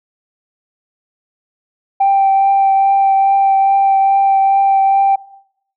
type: tone with vibrato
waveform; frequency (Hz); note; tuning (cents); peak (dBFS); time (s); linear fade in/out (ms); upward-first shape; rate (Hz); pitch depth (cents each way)
sine; 783; G5; -2; -7; 2-5.16; 10; triangle; 2.4; 13
effects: noise-tail reverb RT60 0.7 s tail -19 dB re dry + tanh soft clip ceiling -5 dBFS